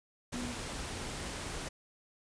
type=tone in noise; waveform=sine; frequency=243.8 Hz; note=B3; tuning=22 cents flat; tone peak=-39 dBFS; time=0.33-0.53 s; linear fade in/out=10 ms; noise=pink; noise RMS=-40 dBFS; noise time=0.32-1.69 s; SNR=-2 dB; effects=resampled to 22050 Hz